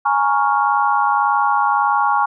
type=chord; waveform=sine; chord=Bb minor seventh; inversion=third; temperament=equal; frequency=830.6 / 932.3 / 1108.7 / 1396.9 Hz; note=Ab5 / Bb5 / Db6 / F6; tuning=0 / 0 / 0 / 0 cents; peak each=-17 / -21 / -18 / -22 dBFS; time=0.05-2.26 s; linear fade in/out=10 ms; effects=none